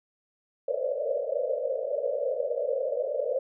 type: band-pass noise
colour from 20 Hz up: pink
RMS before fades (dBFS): -29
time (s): 0.68-3.39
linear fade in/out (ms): 5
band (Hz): 480 to 610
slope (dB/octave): 96
effects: none